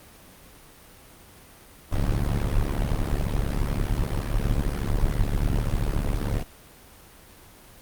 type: noise with amplitude modulation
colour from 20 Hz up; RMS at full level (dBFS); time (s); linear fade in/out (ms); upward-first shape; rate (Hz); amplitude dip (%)
brown; -20; 1.91-6.44; 20; sine; 71.6; 90
effects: pink hiss -49 dBFS RMS until 7.81 s + Opus 32 kbps